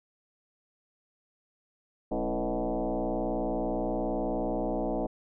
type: tone with frequency modulation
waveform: sine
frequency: 149.1 Hz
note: D3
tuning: 27 cents sharp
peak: -27 dBFS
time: 2.11-5.07 s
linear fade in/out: 10 ms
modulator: 119 Hz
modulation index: 5.2
effects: none